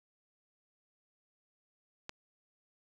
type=click; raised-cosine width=0.2 ms; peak=-23 dBFS; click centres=2.094 s; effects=none